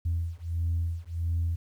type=beating tone pair; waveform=sine; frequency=83.3 / 84.8 Hz; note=E2 / E2; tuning=+19 / +50 cents; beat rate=1.5 Hz; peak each=-29 / -29 dBFS; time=0.05-1.56 s; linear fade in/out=10 ms; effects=tanh soft clip ceiling -21 dBFS + 10-bit